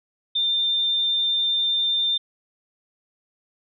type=tone; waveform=sine; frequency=3595 Hz; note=A7; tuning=36 cents sharp; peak=-19 dBFS; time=0.35-2.18 s; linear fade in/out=10 ms; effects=none